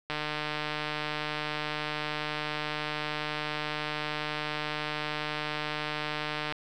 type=click train; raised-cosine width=0.3 ms; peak=-16 dBFS; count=971; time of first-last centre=0.1-6.524 s; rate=151 Hz; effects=none